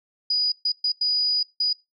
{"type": "tone bursts at uneven times", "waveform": "sine", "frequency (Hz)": 4925, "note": "D#8", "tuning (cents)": -19, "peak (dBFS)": -19, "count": 5, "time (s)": [[0.3, 0.52], [0.65, 0.72], [0.84, 0.92], [1.01, 1.43], [1.6, 1.73]], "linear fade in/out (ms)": 5, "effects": ["noise-tail reverb RT60 0.2 s tail -20 dB re dry"]}